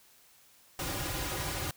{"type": "noise with comb filter", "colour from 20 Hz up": "pink", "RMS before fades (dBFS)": -35, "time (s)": [0.79, 1.71], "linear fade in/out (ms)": 2, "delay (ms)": 4.5, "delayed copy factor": -0.95, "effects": ["white hiss -61 dBFS RMS until 1.76 s"]}